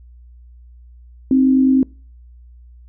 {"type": "tone pair together", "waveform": "sine", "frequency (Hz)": [263, 312.8], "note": ["C4", "D#4"], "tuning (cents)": [9, 9], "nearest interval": "minor third", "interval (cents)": 300, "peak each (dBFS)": [-10, -21], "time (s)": [1.31, 1.83], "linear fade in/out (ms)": 2, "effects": ["noise-tail reverb RT60 0.4 s tail -26 dB re dry", "added 60 Hz sine -40 dBFS peak until 2.88 s"]}